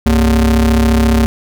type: ring-modulated tone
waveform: square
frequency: 82.1 Hz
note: E2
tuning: 6 cents flat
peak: -6 dBFS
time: 0.06-1.26 s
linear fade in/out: 0 ms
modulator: 147 Hz
effects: none